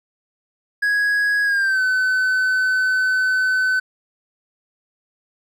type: tone with pitch glide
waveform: triangle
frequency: 1661.2 to 1514.6 Hz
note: G#6 to F#6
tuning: 0 to +40 cents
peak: -14 dBFS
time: 0.82-3.8 s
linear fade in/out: 10 ms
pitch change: -160 cents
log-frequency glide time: 1.44-1.82 s
effects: none